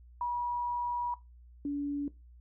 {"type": "tone pair in turn", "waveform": "sine", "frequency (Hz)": [966, 286.5], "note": ["B5", "D4"], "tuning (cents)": [-39, -43], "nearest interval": "octave + major sixth", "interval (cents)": 2104, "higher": "first", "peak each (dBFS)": [-30, -30], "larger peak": "neither", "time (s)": [[0.21, 1.14], [1.65, 2.08]], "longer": "first", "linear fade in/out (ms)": 2, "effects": ["noise-tail reverb RT60 0.2 s tail -17 dB re dry", "added 60 Hz sine -52 dBFS peak until 2.4 s"]}